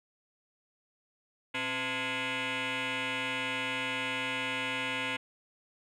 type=tone with frequency modulation; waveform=sine; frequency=266.7 Hz; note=C4; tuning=33 cents sharp; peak=-28 dBFS; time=1.54-5.17 s; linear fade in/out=10 ms; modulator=386 Hz; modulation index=7.4; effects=tanh soft clip ceiling -30 dBFS + 11-bit